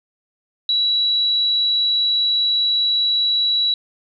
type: tone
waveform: sine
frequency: 3915 Hz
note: B7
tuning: 16 cents flat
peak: -15 dBFS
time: 0.69-3.74 s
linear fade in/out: 2 ms
effects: none